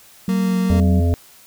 sine tone with vibrato, 187.3 Hz, F#3, 21 cents sharp, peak -16 dBFS, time 0.28-1 s, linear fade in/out 2 ms, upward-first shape sine, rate 2.6 Hz, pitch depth 24 cents each way
30% pulse tone, 230.6 Hz, A#3, 19 cents flat, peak -21 dBFS, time 0.29-0.8 s, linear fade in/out 0 ms
harmonic tone, 85.4 Hz, F2, 38 cents flat, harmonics 1 / 3 / 5 / 7 / 8, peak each -14 / -24 / -28 / -31 / -32 dBFS, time 0.7-1.14 s, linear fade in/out 0 ms
effects white hiss -47 dBFS RMS until 1.46 s

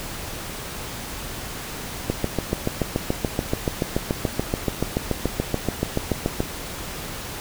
click train, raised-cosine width 2 ms, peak -7 dBFS, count 31, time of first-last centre 2.1-6.404 s, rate 6.97 Hz, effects pink hiss -33 dBFS RMS until 7.4 s

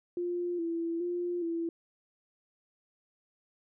sine tone with vibrato, 342.5 Hz, F4, 34 cents flat, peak -30 dBFS, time 0.17-1.69 s, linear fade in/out 2 ms, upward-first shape square, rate 1.2 Hz, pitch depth 43 cents each way, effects none

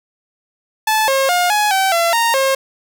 sawtooth tone with pitch steps, 869 / 539 / 712 / 839 / 769 / 677 / 927 / 537 Hz, A5 / C#5 / F5 / G#5 / G5 / E5 / A#5 / C5, -22 / -49 / +33 / +17 / -33 / +46 / -10 / +45 cents, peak -9 dBFS, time 0.87-2.55 s, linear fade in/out 5 ms, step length 210 ms, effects none

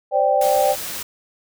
sine chord, C suspended second, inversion none, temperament equal, 523.3 / 587.3 / 784 Hz, C5 / D5 / G5, 0 / 0 / 0 cents, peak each -20 / -18 / -18 dBFS, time 0.11-0.76 s, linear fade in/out 50 ms
white noise, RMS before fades -29 dBFS, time 0.41-1.03 s, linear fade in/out 5 ms
effects none

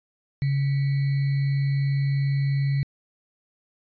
sine tone with sample-and-hold, 138.6 Hz, C#3, in tune, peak -20 dBFS, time 0.42-2.83 s, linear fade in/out 0 ms, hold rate 2100 Hz, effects resampled to 11025 Hz

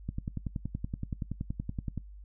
click train, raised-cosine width 5 ms, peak -21 dBFS, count 21, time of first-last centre 0.09-1.977 s, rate 10.6 Hz, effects noise-tail reverb RT60 0.1 s tail -20 dB re dry + added 50 Hz sine -45 dBFS peak until 2.24 s

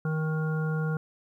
harmonic tone, 156.9 Hz, D#3, 15 cents sharp, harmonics 1 / 3 / 5 / 7 / 9, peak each -26 / -36 / -44 / -45 / -38 dBFS, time 0.05-0.97 s, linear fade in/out 2 ms, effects 11-bit

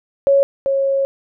sine tone pair in turn, 554.4 / 546.5 Hz, C#5 / C#5, 0 / -25 cents, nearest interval unison, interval 25 cents, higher first, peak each -9 / -14 dBFS, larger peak first, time 0.27-0.43 / 0.66-1.05 s, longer second, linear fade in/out 0 ms, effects none

